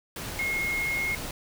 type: tone in noise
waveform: sine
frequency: 2154 Hz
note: C7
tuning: 50 cents sharp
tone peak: -26 dBFS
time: 0.39-1.15 s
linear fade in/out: 2 ms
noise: pink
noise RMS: -36 dBFS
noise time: 0.16-1.31 s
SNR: +7 dB
effects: none